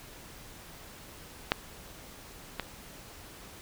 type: clicks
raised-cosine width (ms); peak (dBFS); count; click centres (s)
0.3; -7 / -15; 2; 1.519 / 2.597
effects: pink hiss -49 dBFS RMS until 3.61 s